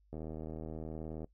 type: click train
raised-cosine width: 2 ms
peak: -30 dBFS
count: 89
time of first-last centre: 0.13-1.244 s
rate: 79 Hz
effects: noise-tail reverb RT60 0.1 s tail -20 dB re dry + added 50 Hz sine -65 dBFS peak until 1.33 s